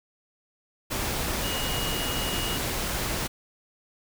sine tone in noise, 2879 Hz, F#7, 48 cents flat, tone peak -33 dBFS, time 1.43-2.58 s, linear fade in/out 20 ms, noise pink, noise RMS -29 dBFS, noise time 0.9-3.28 s, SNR -7 dB, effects none

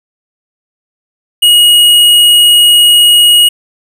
square tone, 2891 Hz, F#7, 41 cents flat, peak -3 dBFS, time 1.42-3.49 s, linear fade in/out 10 ms, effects none

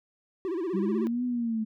triangle tone with vibrato, 354.3 Hz, F4, 25 cents sharp, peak -26 dBFS, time 0.45-1.07 s, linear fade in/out 0 ms, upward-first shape sine, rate 16 Hz, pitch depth 170 cents each way
sine linear two-way sweep, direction up then down, 188.9 to 250.1 to 216 Hz, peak -26 dBFS, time 0.73-1.65 s, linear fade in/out 20 ms, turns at 1.24 s
effects none

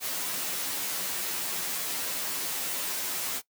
white noise with comb filter, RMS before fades -32 dBFS, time 0-3.42 s, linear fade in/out 50 ms, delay 11 ms, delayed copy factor +0.9, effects noise-tail reverb RT60 0.1 s tail -19 dB re dry + high-pass 150 Hz 12 dB/octave

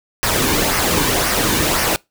pink noise with flanger, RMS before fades -17 dBFS, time 0.23-1.96 s, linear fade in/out 0 ms, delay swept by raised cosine 0.26 to 1.56 ms, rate 1.9 Hz, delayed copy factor -0.5, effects noise-tail reverb RT60 0.2 s tail -24 dB re dry

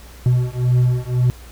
triangle beating tone pair, 123.47 / 125.37 Hz, B2 / B2, 0 / +26 cents, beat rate 1.9 Hz, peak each -15 dBFS, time 0.26-1.3 s, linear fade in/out 0 ms, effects added 60 Hz sine -38 dBFS peak until 1.51 s + pink hiss -44 dBFS RMS until 1.51 s

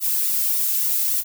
violet noise with flanger, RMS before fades -21 dBFS, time 0-1.24 s, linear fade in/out 50 ms, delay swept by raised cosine 1.2 to 2.12 ms, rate 3.5 Hz, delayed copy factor -0.85, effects none

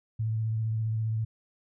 sine tone with vibrato, 110.8 Hz, A2, 13 cents sharp, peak -26 dBFS, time 0.19-1.25 s, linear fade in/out 10 ms, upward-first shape triangle, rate 15 Hz, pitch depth 30 cents each way, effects none

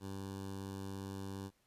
15% pulse tone with notch filter, 97.3 Hz, G2, 12 cents flat, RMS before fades -44 dBFS, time 0-1.51 s, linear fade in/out 50 ms, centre 2100 Hz, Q 1.3, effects pink hiss -75 dBFS RMS until 1.66 s + resampled to 32000 Hz

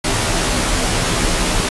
pink noise with comb filter, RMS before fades -17 dBFS, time 0.04-1.69 s, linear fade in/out 5 ms, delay 14 ms, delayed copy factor -0.8, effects resampled to 24000 Hz

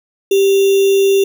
sine tone with sample-and-hold, 392 Hz, G4, in tune, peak -8 dBFS, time 0.31-1.24 s, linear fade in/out 5 ms, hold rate 3150 Hz, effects none

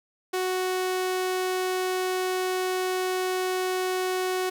sawtooth tone, 370 Hz, F#4, in tune, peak -21 dBFS, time 0.33-4.5 s, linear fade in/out 10 ms, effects none

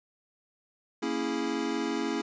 square chord, A# half-diminished seventh, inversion none, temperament equal, 233.1 / 277.2 / 329.6 / 415.3 Hz, A#3 / C#4 / E4 / G#4, 0 / 0 / 0 / 0 cents, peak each -36 / -34 / -34 / -36 dBFS, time 1.02-2.22 s, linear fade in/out 10 ms, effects resampled to 16000 Hz + 11-bit

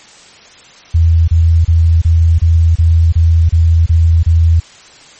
sine tone bursts, 82.41 Hz, E2, in tune, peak -5 dBFS, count 10, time 0.94-4.601 s, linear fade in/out 10 ms, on 340 ms, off 29 ms, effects white hiss -39 dBFS RMS until 5.19 s + MP3 32 kbps

